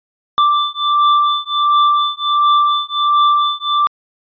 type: beating tone pair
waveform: square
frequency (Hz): 1174.7 / 1176.1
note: D6 / D6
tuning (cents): 0 / +2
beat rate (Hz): 1.4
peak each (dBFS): -15 / -15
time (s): 0.38-3.87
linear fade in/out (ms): 0
effects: resampled to 11025 Hz